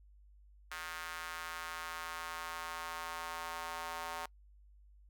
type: tone with high-pass filter sweep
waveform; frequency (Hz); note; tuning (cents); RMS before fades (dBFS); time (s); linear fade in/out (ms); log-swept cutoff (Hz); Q
square; 83.5; E2; +23; -43; 0.71-4.26; 5; 1400 to 870; 2
effects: noise-tail reverb RT60 0.1 s tail -25 dB re dry + added 50 Hz sine -58 dBFS peak until 5.09 s